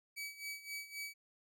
sawtooth tone with tremolo, 2283 Hz, D7, 50 cents flat, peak -37 dBFS, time 0.16-1.14 s, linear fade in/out 20 ms, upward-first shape sine, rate 3.8 Hz, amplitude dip 80%, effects none

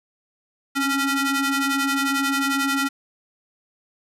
sawtooth ring-modulated tone, 554.4 Hz, C#5, in tune, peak -13 dBFS, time 0.75-2.89 s, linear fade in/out 20 ms, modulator 826 Hz, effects resampled to 32000 Hz

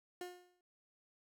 30% pulse tone with exponential decay, 358.2 Hz, F4, 44 cents sharp, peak -38 dBFS, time 0.21-0.61 s, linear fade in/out 2 ms, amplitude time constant 85 ms, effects none

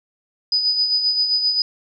sine tone with tremolo, 4978 Hz, D#8, in tune, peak -14 dBFS, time 0.52-1.62 s, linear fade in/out 2 ms, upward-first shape sine, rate 7.6 Hz, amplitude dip 50%, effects none

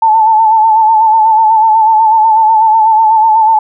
sine tone with vibrato, 880 Hz, A5, in tune, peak -4 dBFS, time 0.02-3.59 s, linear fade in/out 5 ms, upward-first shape sine, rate 8.1 Hz, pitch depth 50 cents each way, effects none

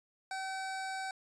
25% pulse tone, 765 Hz, G5, 42 cents flat, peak -33 dBFS, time 0.31-1.11 s, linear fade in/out 2 ms, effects resampled to 22050 Hz

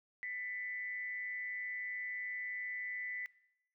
sine tone with amplitude modulation, 1990 Hz, B6, 13 cents sharp, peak -36 dBFS, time 0.23-3.26 s, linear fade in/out 0 ms, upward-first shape sine, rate 203 Hz, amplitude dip 60%, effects noise-tail reverb RT60 0.8 s tail -21 dB re dry

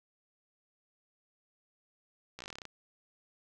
slowing click train, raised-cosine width 0.2 ms, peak -26 dBFS, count 12, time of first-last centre 2.39-2.653 s, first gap 15 ms, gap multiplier 1.09, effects none

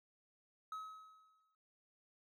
triangle tone with exponential decay, 1280 Hz, D#6, 49 cents sharp, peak -39 dBFS, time 0.72-1.55 s, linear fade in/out 2 ms, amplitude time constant 180 ms, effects none

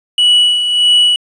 triangle tone with tremolo, 2941 Hz, F#7, 11 cents flat, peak -4 dBFS, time 0.18-1.16 s, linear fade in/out 2 ms, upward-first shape sine, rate 1.6 Hz, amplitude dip 55%, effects resampled to 22050 Hz + 7-bit

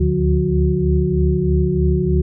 sine tone cluster, 71.8 / 75 / 147.2 / 179.5 / 366.5 Hz, D2 / D2 / D3 / F3 / F#4, -39 / +37 / +4 / +48 / -16 cents, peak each -20 dBFS, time 0-2.22 s, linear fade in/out 10 ms, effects none

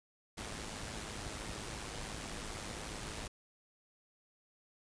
pink noise with amplitude modulation, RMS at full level -41 dBFS, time 0.37-3.28 s, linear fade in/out 10 ms, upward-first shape sine, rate 106 Hz, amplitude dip 50%, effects resampled to 22050 Hz

